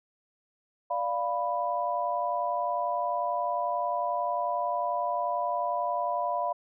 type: chord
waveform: sine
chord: B diminished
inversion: first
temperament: equal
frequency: 587.3 / 698.5 / 987.8 Hz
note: D5 / F5 / B5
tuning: 0 / 0 / 0 cents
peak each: -33 / -30 / -30 dBFS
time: 0.9-6.53 s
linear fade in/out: 10 ms
effects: none